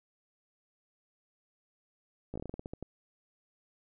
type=slowing click train; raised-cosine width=2 ms; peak=-26 dBFS; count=12; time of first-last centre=2.34-2.826 s; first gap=16 ms; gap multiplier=1.19; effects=none